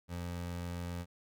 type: tone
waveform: 25% pulse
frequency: 87.31 Hz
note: F2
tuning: in tune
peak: -34 dBFS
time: 0.08-1.06 s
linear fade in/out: 50 ms
effects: none